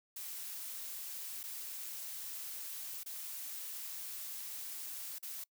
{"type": "noise with dropouts", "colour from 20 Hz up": "blue", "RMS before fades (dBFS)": -44, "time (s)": [0.16, 5.44], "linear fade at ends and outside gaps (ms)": 5, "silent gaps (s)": [[1.432, 1.437], [3.034, 3.06], [5.185, 5.227]], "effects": ["noise-tail reverb RT60 0.1 s tail -24 dB re dry"]}